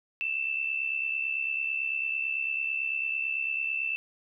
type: tone pair together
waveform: sine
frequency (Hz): 2636 / 2705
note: E7 / E7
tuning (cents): -1 / +44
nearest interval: unison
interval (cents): 45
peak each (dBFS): -29 / -33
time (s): 0.21-3.96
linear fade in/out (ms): 0
effects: none